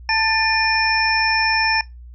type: tone cluster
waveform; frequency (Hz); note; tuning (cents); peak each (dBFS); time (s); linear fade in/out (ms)
sine; 886 / 1777 / 2431 / 5350; A5 / A6 / D#7 / E8; +12 / +17 / -41 / +25; -21; 0.09-1.81; 2
effects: noise-tail reverb RT60 0.2 s tail -21 dB re dry + added 60 Hz sine -36 dBFS peak until 2.14 s